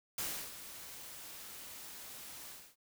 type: noise with ADSR envelope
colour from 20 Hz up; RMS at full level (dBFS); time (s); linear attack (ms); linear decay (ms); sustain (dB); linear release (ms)
white; -37; 0.18-2.76; 4; 320; -12; 270
effects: none